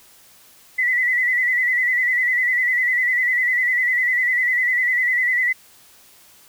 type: tone with vibrato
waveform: sine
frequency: 1984 Hz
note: B6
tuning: 7 cents sharp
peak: -16 dBFS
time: 0.78-5.53 s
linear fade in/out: 10 ms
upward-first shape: square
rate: 10 Hz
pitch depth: 41 cents each way
effects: white hiss -50 dBFS RMS until 6.48 s